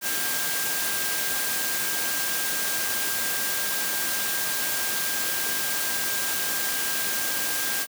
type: tone in noise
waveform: sine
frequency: 1600 Hz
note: G6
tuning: 35 cents sharp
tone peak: -33 dBFS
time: 0.01-7.87 s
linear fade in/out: 50 ms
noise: white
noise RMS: -27 dBFS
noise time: 0.01-7.87 s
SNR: -9 dB
effects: high-pass 150 Hz 12 dB/octave